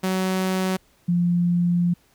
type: tone pair in turn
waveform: sawtooth / sine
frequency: 187.4 / 174.41 Hz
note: F#3 / F3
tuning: +22 / -2 cents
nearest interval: minor second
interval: 124 cents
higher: first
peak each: -17 dBFS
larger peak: neither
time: 0.03-0.77 / 1.08-1.94 s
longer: second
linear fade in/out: 10 ms
effects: pink hiss -60 dBFS RMS until 2.14 s